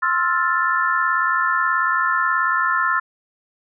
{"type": "chord", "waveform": "sine", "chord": "F major seventh", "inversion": "second", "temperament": "equal with one note detuned", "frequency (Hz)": [1053.8, 1318.5, 1396.9, 1760], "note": ["C6", "E6", "F6", "A6"], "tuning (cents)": [12, 0, 0, 0], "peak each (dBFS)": -22, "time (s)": [0.02, 3], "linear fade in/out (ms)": 10, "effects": []}